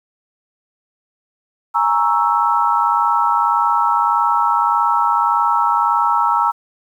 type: chord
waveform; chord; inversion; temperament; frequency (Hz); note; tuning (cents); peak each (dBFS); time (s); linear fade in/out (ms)
sine; A# half-diminished seventh; third; equal; 830.6 / 932.3 / 1108.7 / 1318.5; G#5 / A#5 / C#6 / E6; 0 / 0 / 0 / 0; -21 / -16 / -22 / -17; 1.74-6.52; 20
effects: 8-bit